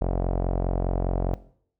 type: tone with low-pass filter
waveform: sawtooth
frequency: 44.91 Hz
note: F1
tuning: 49 cents sharp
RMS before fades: -25 dBFS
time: 0.01-1.34 s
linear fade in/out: 0 ms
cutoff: 660 Hz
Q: 2.3
effects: noise-tail reverb RT60 0.6 s tail -18 dB re dry